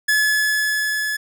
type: tone with level ramp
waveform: 45% pulse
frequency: 1711 Hz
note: A6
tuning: 49 cents flat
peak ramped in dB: -14 to -21 dBFS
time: 0.08-1.17 s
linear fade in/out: 10 ms
effects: none

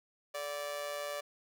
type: tone with amplitude modulation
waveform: sawtooth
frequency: 582 Hz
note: D5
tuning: 16 cents flat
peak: -30 dBFS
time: 0.34-1.21 s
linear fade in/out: 10 ms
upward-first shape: sine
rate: 150 Hz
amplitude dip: 65%
effects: none

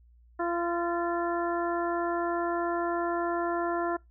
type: harmonic tone with a mistuned harmonic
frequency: 343.1 Hz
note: F4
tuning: 31 cents flat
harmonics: 1 / 2 / 3 / 4 / 5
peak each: -30 / -32 / -35 / -36 / -40 dBFS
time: 0.39-3.97 s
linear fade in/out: 10 ms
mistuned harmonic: 5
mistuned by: +31 cents
effects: noise-tail reverb RT60 0.2 s tail -24 dB re dry + added 59 Hz sine -55 dBFS peak until 4.1 s

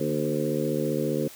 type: harmonic tone with a mistuned harmonic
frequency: 75.1 Hz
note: D2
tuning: 39 cents sharp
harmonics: 2 / 3 / 4 / 5 / 6 / 7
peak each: -31 / -31 / -31 / -31 / -31 / -31 dBFS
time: 0-1.28 s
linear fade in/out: 5 ms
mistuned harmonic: 3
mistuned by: +39 cents
effects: white hiss -46 dBFS RMS until 1.35 s

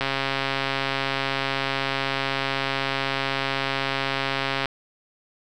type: click train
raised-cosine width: 0.3 ms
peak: -8 dBFS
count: 633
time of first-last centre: 0.01-4.657 s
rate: 136 Hz
effects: none

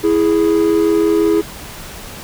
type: tone pair together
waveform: triangle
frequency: 329.6 / 415.3 Hz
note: E4 / G#4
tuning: 0 / 0 cents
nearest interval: major third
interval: 400 cents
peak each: -11 dBFS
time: 0.03-1.42 s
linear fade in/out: 20 ms
effects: tanh soft clip ceiling -1 dBFS + pink hiss -32 dBFS RMS until 2.23 s

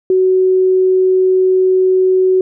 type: tone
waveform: sine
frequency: 373.4 Hz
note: F#4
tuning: 16 cents sharp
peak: -8 dBFS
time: 0.1-2.41 s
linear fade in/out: 2 ms
effects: none

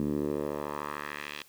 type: tone with band-pass filter sweep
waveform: 10% pulse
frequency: 73.42 Hz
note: D2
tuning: in tune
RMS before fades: -34 dBFS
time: 0-1.43 s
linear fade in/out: 0 ms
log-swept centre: 230 to 3200 Hz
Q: 1.7
effects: white hiss -59 dBFS RMS until 1.48 s

